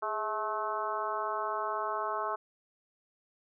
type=harmonic tone with a mistuned harmonic; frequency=216 Hz; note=A3; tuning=32 cents flat; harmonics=2 / 3 / 4 / 5 / 6 / 7; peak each=-40 / -38 / -38 / -35 / -37 / -45 dBFS; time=0.02-2.36 s; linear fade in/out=10 ms; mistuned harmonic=2; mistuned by=-59 cents; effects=none